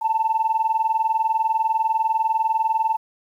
sine tone pair together, 880 / 900 Hz, A5 / A5, 0 / +39 cents, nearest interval unison, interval 39 cents, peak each -20 dBFS, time 0.01-2.97 s, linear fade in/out 20 ms, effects tanh soft clip ceiling -12 dBFS + 9-bit

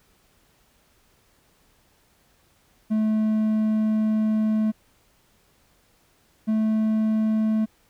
triangle tone pair in turn, 216.7 / 218.1 Hz, A3 / A3, -26 / -15 cents, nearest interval unison, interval 11 cents, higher second, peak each -17 dBFS, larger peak neither, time 2.9-4.72 / 6.47-7.66 s, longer first, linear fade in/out 20 ms, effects pink hiss -62 dBFS RMS until 7.89 s

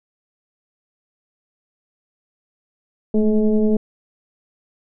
sine tone with frequency modulation, 216.4 Hz, A3, 29 cents flat, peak -13 dBFS, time 3.14-3.77 s, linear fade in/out 5 ms, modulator 211 Hz, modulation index 1.1, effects none

